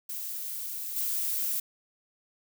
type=noise with level steps; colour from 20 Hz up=violet; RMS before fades=-36 / -30 dBFS; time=0.09-1.6 s; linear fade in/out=5 ms; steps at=0.96 s; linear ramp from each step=5 ms; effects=none